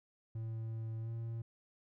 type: tone with pitch glide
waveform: triangle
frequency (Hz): 112.3 to 114.66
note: A2 to A#2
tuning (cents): +36 to -28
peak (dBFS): -36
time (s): 0.35-1.42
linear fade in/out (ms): 5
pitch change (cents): +36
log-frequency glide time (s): 1-1.11
effects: none